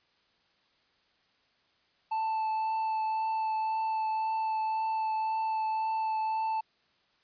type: tone with vibrato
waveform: triangle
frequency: 880 Hz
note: A5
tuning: in tune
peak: -26 dBFS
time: 2.11-6.61 s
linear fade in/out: 10 ms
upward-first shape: triangle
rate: 1.9 Hz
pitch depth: 11 cents each way
effects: white hiss -69 dBFS RMS until 7.23 s + resampled to 11025 Hz